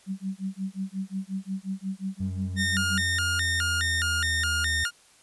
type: tone with tremolo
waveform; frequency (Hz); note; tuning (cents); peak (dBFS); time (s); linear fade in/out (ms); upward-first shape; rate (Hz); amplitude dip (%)
sine; 191.7; G3; -38; -26; 0.06-3.04; 50; sine; 5.6; 100
type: linear sweep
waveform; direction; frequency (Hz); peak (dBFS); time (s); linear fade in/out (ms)
triangle; down; 93.3 to 77.78; -28; 2.2-4.84; 5
type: tone with vibrato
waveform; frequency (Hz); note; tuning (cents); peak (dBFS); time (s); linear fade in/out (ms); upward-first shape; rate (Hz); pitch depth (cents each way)
sawtooth; 1611; G6; +47; -21; 2.56-4.91; 50; square; 2.4; 220
effects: white hiss -57 dBFS RMS until 5.22 s + resampled to 24000 Hz